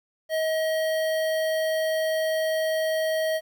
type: tone with notch filter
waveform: square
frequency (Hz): 635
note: D#5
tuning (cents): +35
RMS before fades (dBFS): -25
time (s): 0.29-3.41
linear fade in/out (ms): 50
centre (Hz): 7200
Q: 1.2
effects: 10-bit